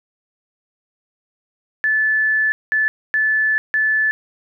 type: tone bursts at uneven times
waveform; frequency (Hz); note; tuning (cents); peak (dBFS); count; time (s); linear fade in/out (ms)
sine; 1740; A6; -20; -14; 4; 1.84-2.52 / 2.72-2.88 / 3.14-3.58 / 3.74-4.11; 0
effects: none